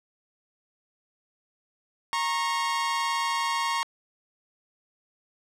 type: tone pair together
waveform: sawtooth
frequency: 932.3 / 1091 Hz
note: A#5 / C#6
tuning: 0 / -28 cents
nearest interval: minor third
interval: 272 cents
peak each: -24 dBFS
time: 2.13-3.83 s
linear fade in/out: 0 ms
effects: low-pass 8000 Hz 12 dB/octave + 10-bit